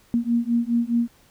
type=beating tone pair; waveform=sine; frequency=233.1 / 237.9 Hz; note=A#3 / A#3; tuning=0 / +35 cents; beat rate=4.8 Hz; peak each=-22 dBFS; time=0.14-1.08 s; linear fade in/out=0 ms; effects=pink hiss -57 dBFS RMS until 1.3 s